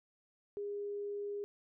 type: tone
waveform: sine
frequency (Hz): 407.9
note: G#4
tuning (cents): -31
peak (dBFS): -37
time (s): 0.57-1.44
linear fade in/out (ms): 0
effects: none